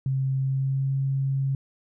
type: tone with pitch glide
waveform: sine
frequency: 133.7 to 135.8 Hz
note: C3 to C#3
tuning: +38 to -35 cents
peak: -22 dBFS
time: 0.06-1.55 s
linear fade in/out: 2 ms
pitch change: +27 cents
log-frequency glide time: 0.39-0.94 s
effects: none